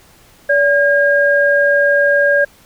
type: tone pair together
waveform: sine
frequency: 572.8 / 1620 Hz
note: D5 / G#6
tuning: -43 / -43 cents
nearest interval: octave + tritone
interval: 1800 cents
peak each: -12 dBFS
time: 0.49-2.45 s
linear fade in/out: 10 ms
effects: pink hiss -47 dBFS RMS until 2.65 s